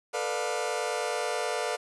sawtooth chord, B half-diminished seventh, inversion third, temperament just, 444.5 / 493.9 / 592.7 / 711.2 Hz, A4 / B4 / D5 / F5, +18 / 0 / +16 / +31 cents, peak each -30 dBFS, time 0.13-1.77 s, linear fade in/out 20 ms, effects resampled to 24000 Hz + 9-bit

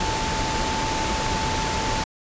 sine tone in noise, 880 Hz, A5, in tune, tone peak -27 dBFS, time 0-2.04 s, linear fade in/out 5 ms, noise pink, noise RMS -25 dBFS, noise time 0-2.04 s, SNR -5 dB, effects resampled to 16000 Hz

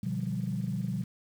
sine chord, G dominant seventh, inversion first, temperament just, 122.5 / 147 / 176.4 / 196 Hz, B2 / D3 / F3 / G3, -14 / +2 / +18 / 0 cents, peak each -34 / -37 / -34 / -34 dBFS, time 0.03-1.04 s, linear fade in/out 5 ms, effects tanh soft clip ceiling -21 dBFS + 9-bit

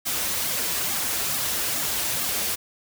white noise with flanger, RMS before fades -26 dBFS, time 0.05-2.56 s, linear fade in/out 20 ms, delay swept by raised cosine 2 to 7.9 ms, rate 2.3 Hz, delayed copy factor -1, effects none

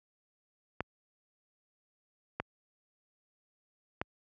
clicks, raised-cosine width 0.5 ms, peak -17 dBFS, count 3, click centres 0.806 / 2.4 / 4.015 s, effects high-pass 60 Hz 12 dB/octave

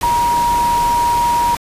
sine tone in noise, 950 Hz, A#5, 33 cents sharp, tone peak -12 dBFS, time 0.03-1.55 s, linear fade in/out 2 ms, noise pink, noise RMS -25 dBFS, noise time 0.01-1.57 s, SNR +10 dB, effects resampled to 32000 Hz

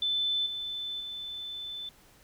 sine tone with level steps, 3520 Hz, A7, in tune, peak -26 / -33 / -36 dBFS, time 0.02-1.89 s, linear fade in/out 2 ms, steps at 0.46 / 1 s, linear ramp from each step 5 ms, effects pink hiss -59 dBFS RMS until 2.23 s

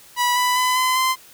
sawtooth tone with pitch steps, 978 / 992.2 / 1006.7 / 1021.3 / 1036.2 Hz, B5 / B5 / B5 / C6 / C6, -17 / +8 / +33 / -42 / -17 cents, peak -13 dBFS, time 0.16-1.16 s, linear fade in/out 50 ms, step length 200 ms, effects white hiss -47 dBFS RMS until 1.33 s

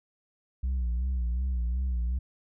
sine tone with vibrato, 61.74 Hz, B1, in tune, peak -23 dBFS, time 0.63-2.19 s, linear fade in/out 10 ms, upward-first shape sine, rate 2.7 Hz, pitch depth 90 cents each way, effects tanh soft clip ceiling -25 dBFS

